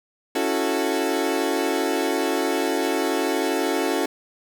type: chord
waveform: 30% pulse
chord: F# minor seventh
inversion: second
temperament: equal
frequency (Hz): 277.2 / 329.6 / 370 / 440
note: C#4 / E4 / F#4 / A4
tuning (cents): 0 / 0 / 0 / 0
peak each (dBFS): -24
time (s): 0.35-4.06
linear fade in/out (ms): 5
effects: none